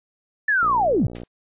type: linear sweep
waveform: sine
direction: down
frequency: 1782 to 74 Hz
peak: -16 dBFS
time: 0.48-1.07 s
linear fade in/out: 5 ms
type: click train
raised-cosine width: 2 ms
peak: -22 dBFS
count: 37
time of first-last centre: 0.63-1.234 s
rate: 59.6 Hz
type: noise with exponential decay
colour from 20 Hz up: white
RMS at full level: -34 dBFS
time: 1.15-1.28 s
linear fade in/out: 5 ms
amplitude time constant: 27 ms
effects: resampled to 8000 Hz